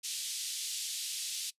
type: band-pass noise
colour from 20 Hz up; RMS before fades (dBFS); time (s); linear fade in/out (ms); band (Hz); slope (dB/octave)
pink; -38; 0.03-1.51; 20; 3300 to 11000; 24
effects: noise-tail reverb RT60 0.1 s tail -20 dB re dry + resampled to 32000 Hz